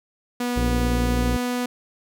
sawtooth tone with pitch glide, 244.2 to 246.5 Hz, B3 to B3, -19 to -3 cents, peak -19 dBFS, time 0.4-1.66 s, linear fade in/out 5 ms, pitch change +16 cents, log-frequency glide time 0.56-1.26 s
harmonic tone, 58.6 Hz, A#1, 10 cents sharp, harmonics 1 / 2 / 3 / 4 / 5 / 6 / 7 / 8 / 9, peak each -22 / -28 / -32 / -34 / -36 / -38 / -39 / -40 / -41 dBFS, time 0.56-1.37 s, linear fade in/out 10 ms
effects none

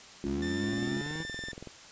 sine chord, Db major, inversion second, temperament equal with one note detuned, 207.7 / 279.9 / 349.2 Hz, Ab3 / Db4 / F4, 0 / +17 / 0 cents, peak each -35 dBFS, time 0.24-1.01 s, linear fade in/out 0 ms
25% pulse linear sweep, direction up, 61.74 to 164.81 Hz, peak -33 dBFS, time 0.25-1.24 s, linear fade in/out 20 ms
sawtooth tone, 1784 Hz, A6, 23 cents sharp, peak -34 dBFS, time 0.42-1.52 s, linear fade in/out 5 ms
click train, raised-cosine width 2 ms, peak -29 dBFS, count 23, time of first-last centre 0.64-1.673 s, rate 21.3 Hz
effects white hiss -50 dBFS RMS until 1.91 s + resampled to 16000 Hz

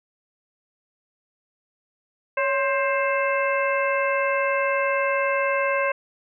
harmonic tone with a mistuned harmonic, 528 Hz, C5, 16 cents sharp, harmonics 1 / 2 / 3 / 4 / 5, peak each -23 / -26 / -28 / -29 / -30 dBFS, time 2.37-5.92 s, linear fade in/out 5 ms, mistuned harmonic 1, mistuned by +94 cents, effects none

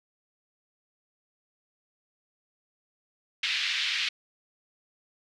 pink band-pass noise, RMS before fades -29 dBFS, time 3.43-4.09 s, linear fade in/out 5 ms, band 2100 to 4200 Hz, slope 24 dB/octave, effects none

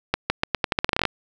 accelerating click train, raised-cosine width 0.3 ms, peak -3 dBFS, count 15, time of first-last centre 0.14-1.053 s, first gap 160 ms, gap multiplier 0.84, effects none

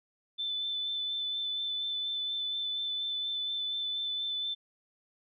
sine tone with vibrato, 3520 Hz, A7, in tune, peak -31 dBFS, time 0.38-4.55 s, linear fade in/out 20 ms, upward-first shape sine, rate 4.2 Hz, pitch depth 14 cents each way, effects none

